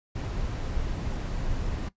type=noise; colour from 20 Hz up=brown; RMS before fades=-30 dBFS; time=0.15-1.89 s; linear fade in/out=10 ms; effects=noise-tail reverb RT60 0.1 s tail -17 dB re dry + resampled to 16000 Hz